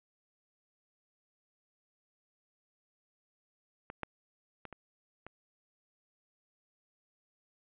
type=clicks; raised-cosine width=0.5 ms; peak=-27 / -20 / -29 / -30 / -30 dBFS; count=5; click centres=3.901 / 4.033 / 4.653 / 4.727 / 5.266 s; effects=resampled to 8000 Hz + 8-bit